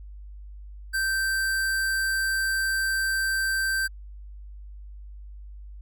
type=tone; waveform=square; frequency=1561 Hz; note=G6; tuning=8 cents flat; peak=-24 dBFS; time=0.93-3.88 s; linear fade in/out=20 ms; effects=added 50 Hz sine -39 dBFS peak until 5.81 s